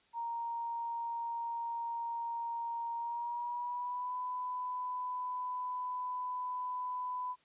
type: tone with pitch glide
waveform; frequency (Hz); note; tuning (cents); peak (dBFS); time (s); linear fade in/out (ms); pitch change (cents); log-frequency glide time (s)
sine; 932.3 to 999.2; A#5 to B5; 0 to +20; -35; 0.13-7.36; 50; +120; 2.96-4.15
effects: white hiss -69 dBFS RMS until 7.44 s + resampled to 8000 Hz